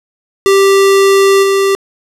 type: tone with level steps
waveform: square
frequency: 392 Hz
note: G4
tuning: in tune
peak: -6 / -9 dBFS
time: 0.46-1.75 s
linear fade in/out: 0 ms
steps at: 1.42 s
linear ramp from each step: 20 ms
effects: low-pass 12000 Hz 12 dB/octave